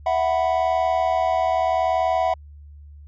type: chord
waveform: triangle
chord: E suspended second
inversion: none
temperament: equal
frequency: 659.3 / 740 / 987.8 Hz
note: E5 / F#5 / B5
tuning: 0 / 0 / 0 cents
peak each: -20 / -19 / -25 dBFS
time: 0.06-2.34 s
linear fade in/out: 5 ms
effects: added 73 Hz sine -40 dBFS peak until 3.07 s + resampled to 16000 Hz